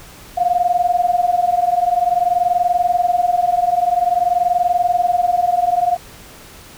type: tone pair together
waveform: sine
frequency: 699.5 / 720 Hz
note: F5 / F#5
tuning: +3 / -47 cents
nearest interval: minor second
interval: 50 cents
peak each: -16 dBFS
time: 0.37-5.97 s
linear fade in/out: 10 ms
effects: pink hiss -40 dBFS RMS until 6.77 s